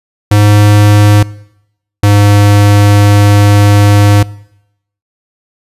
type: tone pair in turn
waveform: square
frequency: 103.83 / 102.46 Hz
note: G#2 / G#2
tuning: 0 / -23 cents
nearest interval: unison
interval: 23 cents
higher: first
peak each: -4 dBFS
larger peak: neither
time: 0.31-1.23 / 2.03-4.23 s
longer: second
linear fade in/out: 5 ms
effects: noise-tail reverb RT60 0.8 s tail -21 dB re dry + resampled to 32000 Hz